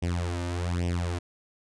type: tone with flanger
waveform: sawtooth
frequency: 87.31 Hz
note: F2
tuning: in tune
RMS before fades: -29 dBFS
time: 0.02-1.19 s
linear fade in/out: 10 ms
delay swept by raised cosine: 0.35 to 3.35 ms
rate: 1.2 Hz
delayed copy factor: +0.85
effects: resampled to 22050 Hz